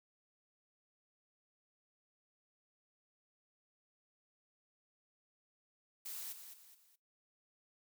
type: noise with echo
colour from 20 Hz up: blue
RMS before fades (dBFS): -45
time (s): 6.05-6.33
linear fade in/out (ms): 10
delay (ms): 210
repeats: 3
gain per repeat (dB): -8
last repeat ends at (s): 6.96
effects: noise-tail reverb RT60 0.2 s tail -20 dB re dry